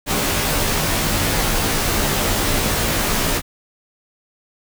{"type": "noise with comb filter", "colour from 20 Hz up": "pink", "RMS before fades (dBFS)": -19, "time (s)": [0.06, 3.42], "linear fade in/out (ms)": 50, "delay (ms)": 16, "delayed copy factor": -0.9, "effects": []}